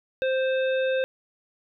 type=harmonic tone; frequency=523.3 Hz; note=C5; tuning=in tune; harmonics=1 / 3 / 5 / 7; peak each=-22 / -32 / -36 / -39 dBFS; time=0.22-1.04 s; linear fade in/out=0 ms; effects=none